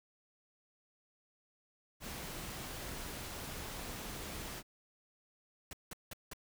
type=noise; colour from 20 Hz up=pink; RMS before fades=-44 dBFS; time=2-4.63 s; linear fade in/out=50 ms
type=noise bursts; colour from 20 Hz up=pink; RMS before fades=-45 dBFS; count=4; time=5.71-6.334 s; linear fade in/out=2 ms; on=21 ms; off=180 ms
effects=none